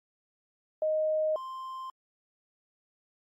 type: tone pair in turn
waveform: sine / triangle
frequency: 622.3 / 1046.6 Hz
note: D#5 / C6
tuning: 0 / 0 cents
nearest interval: major sixth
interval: 900 cents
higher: second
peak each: -25 / -35 dBFS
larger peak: first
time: 0.82-1.36 / 1.36-1.9 s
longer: neither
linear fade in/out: 2 ms
effects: AAC 64 kbps